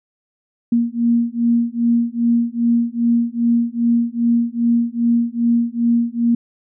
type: beating tone pair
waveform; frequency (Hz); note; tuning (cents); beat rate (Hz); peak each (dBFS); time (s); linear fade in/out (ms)
sine; 233.8 / 236.3; A#3 / A#3; +5 / +24; 2.5; -17; 0.72-6.35; 5
effects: none